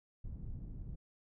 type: low-pass noise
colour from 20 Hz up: pink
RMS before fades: -44 dBFS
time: 0.24-0.96 s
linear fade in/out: 10 ms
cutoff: 130 Hz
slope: 12 dB/octave
effects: none